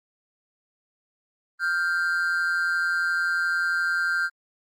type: tone pair together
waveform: triangle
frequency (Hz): 1400 / 1571.4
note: F6 / G6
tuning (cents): +4 / +4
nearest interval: major second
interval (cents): 200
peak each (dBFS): -23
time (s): 1.59-4.3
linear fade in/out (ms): 50
effects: Opus 32 kbps